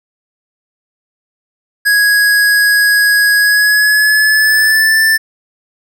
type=tone with pitch glide; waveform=square; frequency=1661.2 to 1770.2 Hz; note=G#6 to A6; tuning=0 to +10 cents; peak=-8 dBFS; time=1.85-5.18 s; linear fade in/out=20 ms; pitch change=+110 cents; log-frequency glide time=3.37-5.03 s; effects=none